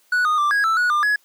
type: tone with pitch steps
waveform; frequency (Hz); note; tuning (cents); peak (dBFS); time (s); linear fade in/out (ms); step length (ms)
triangle; 1474 / 1233 / 1178 / 1652 / 1323 / 1461 / 1198 / 1684; F#6 / D#6 / D6 / G#6 / E6 / F#6 / D6 / G#6; -7 / -16 / +5 / -10 / +6 / -22 / +34 / +24; -14; 0.12-1.16; 5; 130
effects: white hiss -59 dBFS RMS until 1.24 s + high-pass 300 Hz 12 dB/octave